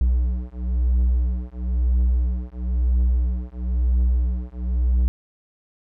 triangle beating tone pair, 60.9 / 61.9 Hz, B1 / B1, -24 / +5 cents, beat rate 1 Hz, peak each -19 dBFS, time 0.01-5.08 s, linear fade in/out 0 ms, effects none

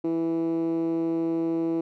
10% pulse tone with band-pass filter, 164.81 Hz, E3, in tune, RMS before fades -26 dBFS, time 0.04-1.81 s, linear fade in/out 5 ms, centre 330 Hz, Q 3.9, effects none

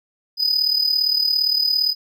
triangle tone with amplitude modulation, 4987 Hz, D#8, 3 cents sharp, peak -12 dBFS, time 0.37-1.95 s, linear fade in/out 50 ms, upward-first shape sine, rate 37.5 Hz, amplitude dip 70%, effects none

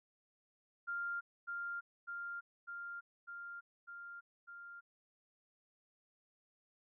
sine tone with echo, 1396.9 Hz, F6, in tune, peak -37 dBFS, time 0.87-1.21 s, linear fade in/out 20 ms, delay 600 ms, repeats 6, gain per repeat -2 dB, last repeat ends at 4.81 s, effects none

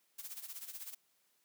blue noise with tremolo, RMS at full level -44 dBFS, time 0.18-0.95 s, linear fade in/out 10 ms, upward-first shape sine, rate 16 Hz, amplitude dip 75%, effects white hiss -75 dBFS RMS until 1.44 s + high-pass 150 Hz 12 dB/octave

